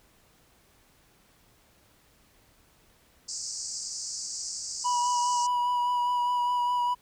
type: band-pass noise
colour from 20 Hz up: pink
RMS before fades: -36 dBFS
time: 3.28-5.47 s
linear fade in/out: 10 ms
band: 4700 to 8200 Hz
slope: 96 dB/octave
type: tone with vibrato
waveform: triangle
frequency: 977 Hz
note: B5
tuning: 19 cents flat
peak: -22 dBFS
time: 4.84-6.95 s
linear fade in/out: 20 ms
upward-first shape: sine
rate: 4.9 Hz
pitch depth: 16 cents each way
effects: pink hiss -62 dBFS RMS until 7.01 s